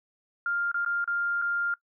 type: tone with dropouts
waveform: sine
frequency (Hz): 1400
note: F6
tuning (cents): +4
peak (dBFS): -25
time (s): 0.46-1.74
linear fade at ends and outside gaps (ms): 2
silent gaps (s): 0.716-0.743 / 0.849-0.861 / 1.043-1.076 / 1.417-1.421
effects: noise-tail reverb RT60 0.1 s tail -21 dB re dry